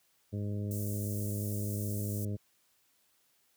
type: harmonic tone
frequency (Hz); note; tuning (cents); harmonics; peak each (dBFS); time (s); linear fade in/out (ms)
102.8; G#2; -17; 1 / 2 / 3 / 4 / 5 / 6; -33 / -39 / -45 / -46 / -50 / -53; 0.32-2.37; 20
type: high-pass noise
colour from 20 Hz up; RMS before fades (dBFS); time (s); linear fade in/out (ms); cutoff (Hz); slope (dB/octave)
white; -44; 0.71-2.25; 2; 6800; 24
effects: white hiss -71 dBFS RMS until 3.56 s + high-pass 60 Hz 12 dB/octave